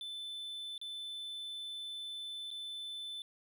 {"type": "tone with dropouts", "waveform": "triangle", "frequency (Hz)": 3520, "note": "A7", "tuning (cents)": 0, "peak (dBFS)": -39, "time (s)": [0.01, 3.22], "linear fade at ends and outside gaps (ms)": 1, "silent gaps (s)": [[0.779, 0.814], [2.505, 2.512]], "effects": []}